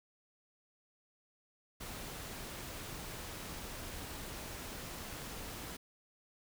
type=noise; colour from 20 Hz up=pink; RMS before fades=-45 dBFS; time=1.8-5.77 s; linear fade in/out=10 ms; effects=none